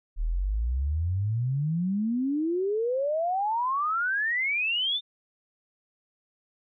sine exponential sweep, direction up, 36.71 to 3636 Hz, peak -24 dBFS, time 0.16-5.01 s, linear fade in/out 50 ms, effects none

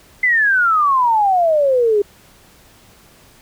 sine exponential sweep, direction down, 2056 to 399.2 Hz, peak -11 dBFS, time 0.23-2.02 s, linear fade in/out 5 ms, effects pink hiss -48 dBFS RMS until 3.41 s

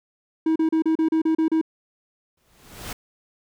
triangle tone bursts, 320 Hz, D#4, 49 cents sharp, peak -15 dBFS, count 9, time 0.46-1.614 s, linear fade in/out 5 ms, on 98 ms, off 34 ms
pink noise with exponential growth, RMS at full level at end -30 dBFS, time 2.37-2.93 s, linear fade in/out 5 ms, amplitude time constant 120 ms
effects none

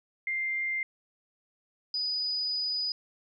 sine tone pair in turn, 2099 / 4962 Hz, C7 / D#8, +5 / -6 cents, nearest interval octave + minor third, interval 1489 cents, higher second, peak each -28 / -28 dBFS, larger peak neither, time 0.27-0.83 / 1.94-2.92 s, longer second, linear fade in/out 2 ms, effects none

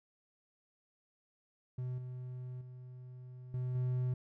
triangle tone with level steps, 126.1 Hz, B2, 36 cents sharp, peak -34 / -39 / -45 / -32 / -29 dBFS, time 1.78-4.14 s, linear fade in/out 5 ms, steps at 1.98 / 2.61 / 3.54 / 3.75 s, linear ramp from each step 2 ms, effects none

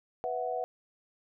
sine chord, B suspended fourth, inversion none, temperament equal, 493.9 / 659.3 / 740 Hz, B4 / E5 / F#5, 0 / 0 / 0 cents, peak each -35 / -36 / -34 dBFS, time 0.24-0.64 s, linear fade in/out 0 ms, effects none

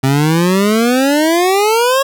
25% pulse exponential sweep, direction up, 130.81 to 554.4 Hz, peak -6 dBFS, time 0.03-2.03 s, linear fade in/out 10 ms, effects none

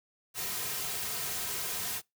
white noise with comb filter, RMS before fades -35 dBFS, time 0.34-2.02 s, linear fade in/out 50 ms, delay 3.5 ms, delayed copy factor -0.65, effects noise-tail reverb RT60 0.2 s tail -25 dB re dry

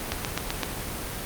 click train, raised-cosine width 0.2 ms, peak -8 dBFS, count 5, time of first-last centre 0.12-0.633 s, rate 7.8 Hz, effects pink hiss -33 dBFS RMS until 1.25 s + Opus 32 kbps

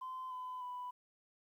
sine tone with pitch steps, 1030 / 1010.6 / 991.5 Hz, C6 / B5 / B5, -28 / +40 / +7 cents, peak -40 dBFS, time 0.01-0.91 s, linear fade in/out 10 ms, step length 300 ms, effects tanh soft clip ceiling -38 dBFS + 12-bit

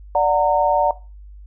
sine chord, D augmented, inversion none, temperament just, 587.3 / 734.2 / 917.7 Hz, D5 / F#5 / A#5, 0 / -14 / -27 cents, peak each -18 dBFS, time 0.15-0.91 s, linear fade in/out 2 ms, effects noise-tail reverb RT60 0.3 s tail -18 dB re dry + added 50 Hz sine -37 dBFS peak until 1.46 s

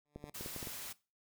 10% pulse tone with exponential growth, 147.1 Hz, D3, 3 cents sharp, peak -39 dBFS, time 0.05-0.3 s, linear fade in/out 2 ms, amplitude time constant 54 ms
clicks, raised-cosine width 2 ms, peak -31 dBFS, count 7, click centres 0.16 / 0.241 / 0.41 / 0.461 / 0.563 / 0.628 / 0.672 s
white noise, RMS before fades -45 dBFS, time 0.34-0.93 s, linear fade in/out 10 ms
effects noise-tail reverb RT60 0.3 s tail -20 dB re dry

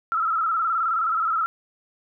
sine tone with vibrato, 1318.5 Hz, E6, in tune, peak -20 dBFS, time 0.12-1.46 s, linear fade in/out 0 ms, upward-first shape square, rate 19 Hz, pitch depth 58 cents each way, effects none

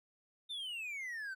triangle exponential sweep, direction down, 3648 to 1500 Hz, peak -38 dBFS, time 0.49-1.35 s, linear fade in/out 20 ms, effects none

